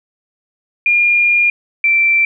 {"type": "tone pair in turn", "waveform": "sine", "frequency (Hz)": [2414, 2344], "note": ["D7", "D7"], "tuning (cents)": [47, -4], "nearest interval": "minor second", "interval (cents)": 51, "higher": "first", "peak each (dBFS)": -9, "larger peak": "neither", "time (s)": [[0.86, 1.5], [1.84, 2.25]], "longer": "first", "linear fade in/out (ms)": 2, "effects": []}